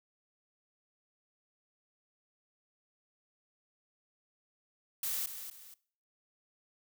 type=noise with echo; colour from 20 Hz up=blue; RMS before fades=-35 dBFS; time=5.03-5.26 s; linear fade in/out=2 ms; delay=240 ms; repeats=2; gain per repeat=-9 dB; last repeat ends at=5.74 s; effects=noise-tail reverb RT60 0.5 s tail -21 dB re dry